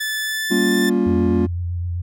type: tone with pitch glide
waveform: sawtooth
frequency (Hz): 1743 to 1770.4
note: A6 to A6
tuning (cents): -17 to +10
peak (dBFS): -18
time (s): 0-0.9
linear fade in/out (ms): 10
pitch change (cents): +27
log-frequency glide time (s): 0.22-0.76
type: chord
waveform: triangle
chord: G half-diminished seventh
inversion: none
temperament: just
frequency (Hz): 196 / 235.2 / 282.2 / 352.8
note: G3 / Bb3 / Db4 / F4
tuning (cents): 0 / +16 / +31 / +18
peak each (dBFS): -19 / -18 / -21 / -18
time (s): 0.5-1.47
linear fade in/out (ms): 20
type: tone with vibrato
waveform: sine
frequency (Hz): 87.31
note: F2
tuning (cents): 0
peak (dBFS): -21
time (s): 1.06-2.02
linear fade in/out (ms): 10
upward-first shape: triangle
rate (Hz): 7.8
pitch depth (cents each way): 34
effects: none